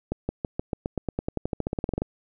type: accelerating click train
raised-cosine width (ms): 2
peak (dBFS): -13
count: 22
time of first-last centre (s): 0.12-2.02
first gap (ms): 170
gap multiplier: 0.93
effects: none